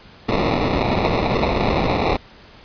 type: noise with sample-and-hold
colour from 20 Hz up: white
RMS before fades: -19 dBFS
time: 0.28-2.17 s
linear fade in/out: 10 ms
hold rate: 1575 Hz
effects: pink hiss -45 dBFS RMS until 2.64 s + resampled to 11025 Hz